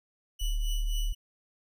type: tone with tremolo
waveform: sawtooth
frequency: 2957 Hz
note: F#7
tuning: 2 cents flat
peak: -33 dBFS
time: 0.39-1.15 s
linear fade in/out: 10 ms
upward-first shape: triangle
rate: 3.8 Hz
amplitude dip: 80%
type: tone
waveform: sine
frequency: 37.21 Hz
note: D1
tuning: 24 cents sharp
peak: -26 dBFS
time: 0.41-1.13 s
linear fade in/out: 10 ms
effects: none